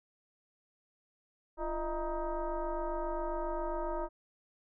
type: tone with frequency modulation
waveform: sine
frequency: 296.3 Hz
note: D4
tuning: 15 cents sharp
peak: -32 dBFS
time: 1.57-4.09 s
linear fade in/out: 50 ms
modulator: 320 Hz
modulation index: 2.5
effects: none